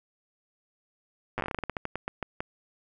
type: slowing click train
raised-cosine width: 0.5 ms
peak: -16 dBFS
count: 19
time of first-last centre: 1.38-2.405 s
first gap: 8 ms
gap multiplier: 1.2
effects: none